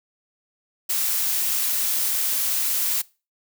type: noise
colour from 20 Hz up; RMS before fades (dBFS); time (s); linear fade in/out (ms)
blue; -23; 0.89-3.02; 10
effects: noise-tail reverb RT60 0.3 s tail -21 dB re dry